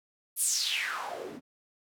white noise with band-pass filter sweep, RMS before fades -32 dBFS, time 0.36-1.41 s, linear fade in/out 50 ms, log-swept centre 12000 to 220 Hz, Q 4.9, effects none

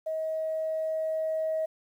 sine tone with level ramp, 635 Hz, D#5, 35 cents sharp, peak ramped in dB -28 to -25 dBFS, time 0.06-1.66 s, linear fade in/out 10 ms, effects tanh soft clip ceiling -22 dBFS + 10-bit

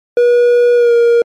triangle tone with pitch glide, 482.9 to 470.8 Hz, B4 to A#4, -39 to +17 cents, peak -4 dBFS, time 0.17-1.22 s, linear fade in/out 2 ms, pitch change -44 cents, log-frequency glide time 0.75-0.93 s, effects MP3 64 kbps

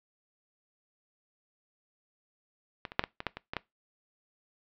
clicks, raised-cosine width 0.3 ms, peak -20 / -25 / -6 / -15 / -20 / -13 / -22 / -18 / -14 dBFS, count 9, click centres 2.852 / 2.919 / 2.994 / 3.039 / 3.204 / 3.267 / 3.37 / 3.535 / 3.567 s, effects noise-tail reverb RT60 0.2 s tail -21 dB re dry + low-pass 4000 Hz 12 dB/octave

